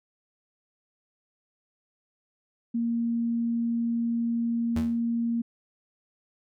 sine tone, 233.1 Hz, A#3, in tune, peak -24 dBFS, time 2.74-5.42 s, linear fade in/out 10 ms
35% pulse tone with exponential decay, 82.9 Hz, E2, 10 cents sharp, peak -25 dBFS, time 4.76-5.01 s, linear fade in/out 5 ms, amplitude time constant 54 ms
effects none

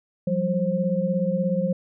sine tone cluster, 175 / 191.7 / 530 Hz, F3 / G3 / C5, +4 / -38 / +22 cents, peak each -25 dBFS, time 0.27-1.73 s, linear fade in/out 5 ms, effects none

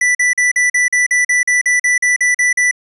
square tone bursts, 1975.5 Hz, B6, in tune, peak -11 dBFS, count 15, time 0.01-2.712 s, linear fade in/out 5 ms, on 140 ms, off 43 ms, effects resampled to 24000 Hz

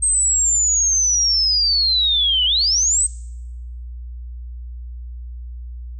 sine linear two-way sweep, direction down then up, 8372 to 2904 to 8372 Hz, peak -14 dBFS, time 0.02-3.07 s, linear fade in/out 10 ms, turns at 2.45 s, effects noise-tail reverb RT60 0.9 s tail -23 dB re dry + added 60 Hz sine -29 dBFS peak until 5.99 s

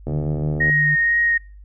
sine tone with pitch glide, 145.6 to 150.65 Hz, D3 to D3, -15 to +44 cents, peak -21 dBFS, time 0.07-0.96 s, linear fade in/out 20 ms, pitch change +59 cents, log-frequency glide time 0.25-0.65 s
click train, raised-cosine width 2 ms, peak -14 dBFS, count 49, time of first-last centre 0.07-0.697 s, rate 76.6 Hz
sine tone with vibrato, 1864.7 Hz, A#6, in tune, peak -15 dBFS, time 0.6-1.38 s, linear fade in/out 10 ms, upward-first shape triangle, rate 2.1 Hz, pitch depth 15 cents each way
effects noise-tail reverb RT60 0.4 s tail -25 dB re dry + added 50 Hz sine -39 dBFS peak until 1.64 s

